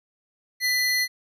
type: tone pair together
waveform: square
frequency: 1993 / 4238 Hz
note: B6 / C8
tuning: +15 / +21 cents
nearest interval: octave + minor second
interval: 1306 cents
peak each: -23 / -26 dBFS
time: 0.6-1.08 s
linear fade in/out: 50 ms
effects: resampled to 32000 Hz